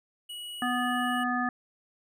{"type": "tone", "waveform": "square", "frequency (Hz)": 2919, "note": "F#7", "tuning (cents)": -24, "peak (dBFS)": -38, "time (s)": [0.29, 1.24], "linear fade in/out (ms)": 10}
{"type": "harmonic tone", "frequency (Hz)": 246.9, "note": "B3", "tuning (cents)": 0, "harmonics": [1, 3, 5, 7], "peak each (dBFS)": [-30, -32, -32, -32], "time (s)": [0.62, 1.49], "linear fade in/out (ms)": 2}
{"effects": []}